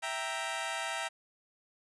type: chord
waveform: 15% pulse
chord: E diminished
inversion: none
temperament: equal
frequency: 659.3 / 784 / 932.3 Hz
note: E5 / G5 / Bb5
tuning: 0 / 0 / 0 cents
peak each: -32 dBFS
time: 0.02-1.09 s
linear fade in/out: 20 ms
effects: resampled to 24000 Hz